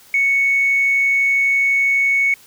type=tone; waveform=sine; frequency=2217 Hz; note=C#7; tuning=in tune; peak=-12 dBFS; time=0.14-2.34 s; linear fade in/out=2 ms; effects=tanh soft clip ceiling -8 dBFS + white hiss -47 dBFS RMS until 2.46 s